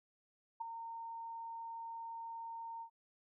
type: tone with ADSR envelope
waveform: sine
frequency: 917 Hz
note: A#5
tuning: 29 cents flat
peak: -35 dBFS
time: 0.6-2.9 s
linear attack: 12 ms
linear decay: 11 ms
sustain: -8 dB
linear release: 86 ms
effects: none